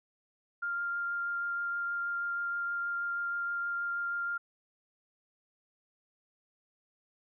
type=tone with vibrato; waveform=sine; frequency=1396.9 Hz; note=F6; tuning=in tune; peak=-31 dBFS; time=0.62-4.38 s; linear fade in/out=10 ms; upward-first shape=triangle; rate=6.3 Hz; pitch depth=10 cents each way; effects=none